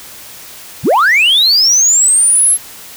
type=linear sweep; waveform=sine; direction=up; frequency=66.6 to 11300 Hz; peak=-4 dBFS; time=0.83-2.58 s; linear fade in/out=50 ms; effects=tanh soft clip ceiling -5 dBFS + white hiss -33 dBFS RMS until 2.96 s